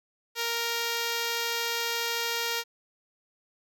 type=tone; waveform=5% pulse; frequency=466.2 Hz; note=A#4; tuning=in tune; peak=-16 dBFS; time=0.35-2.64 s; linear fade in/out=50 ms; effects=none